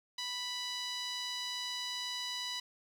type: tone with band-pass filter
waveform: sawtooth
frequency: 987.8 Hz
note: B5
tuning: in tune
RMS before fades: -39 dBFS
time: 0.18-2.6 s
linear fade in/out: 5 ms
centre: 4200 Hz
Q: 2.3
effects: 10-bit